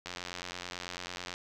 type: click train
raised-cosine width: 0.2 ms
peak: -21 dBFS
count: 115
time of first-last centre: 0.06-1.339 s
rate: 89.1 Hz
effects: none